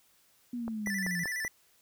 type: exponential sweep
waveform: sine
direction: down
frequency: 246.8 to 168.1 Hz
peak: -33 dBFS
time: 0.53-1.24 s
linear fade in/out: 5 ms
type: click train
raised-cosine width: 1 ms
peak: -26 dBFS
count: 5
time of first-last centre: 0.68-1.449 s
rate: 5.2 Hz
type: tone with vibrato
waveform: square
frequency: 1864.7 Hz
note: A#6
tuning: in tune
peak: -33 dBFS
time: 0.86-1.48 s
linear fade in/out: 2 ms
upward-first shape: square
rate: 12 Hz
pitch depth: 95 cents each way
effects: white hiss -66 dBFS RMS until 1.81 s